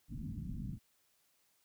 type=low-pass noise; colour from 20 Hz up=white; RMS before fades=-42 dBFS; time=0.08-0.79 s; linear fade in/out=50 ms; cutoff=240 Hz; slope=48 dB/octave; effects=white hiss -74 dBFS RMS until 1.64 s